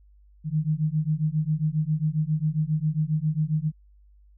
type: beating tone pair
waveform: sine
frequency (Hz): 150.9 / 158.3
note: D3 / D#3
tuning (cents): +47 / +30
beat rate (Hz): 7.4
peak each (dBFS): -25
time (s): 0.44-3.72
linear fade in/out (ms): 50
effects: added 50 Hz sine -52 dBFS peak until 4.37 s